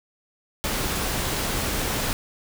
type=noise; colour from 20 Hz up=pink; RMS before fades=-26 dBFS; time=0.64-2.13 s; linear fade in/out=0 ms; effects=none